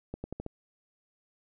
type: accelerating click train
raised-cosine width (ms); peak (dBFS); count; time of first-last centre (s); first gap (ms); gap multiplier
2; -23; 5; 0.14-0.464; 100; 0.86
effects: none